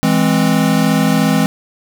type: chord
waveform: square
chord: E augmented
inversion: none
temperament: equal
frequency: 164.81 / 207.7 / 261.6 Hz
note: E3 / G#3 / B#3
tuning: 0 / 0 / 0 cents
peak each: -16 dBFS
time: 0.03-1.46 s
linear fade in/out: 0 ms
effects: none